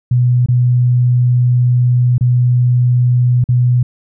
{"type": "tone with dropouts", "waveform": "sine", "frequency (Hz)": 123.47, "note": "B2", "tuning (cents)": 0, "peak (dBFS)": -8, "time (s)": [0.11, 3.83], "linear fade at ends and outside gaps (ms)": 5, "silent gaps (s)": [[0.461, 0.485], [2.181, 2.209], [3.441, 3.488]], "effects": []}